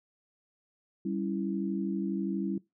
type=chord; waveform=sine; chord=C# diminished; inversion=second; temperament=equal; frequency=196 / 277.2 / 329.6 Hz; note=G3 / C#4 / E4; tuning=0 / 0 / 0 cents; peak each=-32 / -36 / -34 dBFS; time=1.05-2.58 s; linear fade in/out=5 ms; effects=noise-tail reverb RT60 0.2 s tail -21 dB re dry